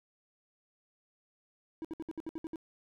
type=tone bursts; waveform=triangle; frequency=322.2 Hz; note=E4; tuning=39 cents flat; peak=-34 dBFS; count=9; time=1.82-2.558 s; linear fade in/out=0 ms; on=26 ms; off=63 ms; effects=none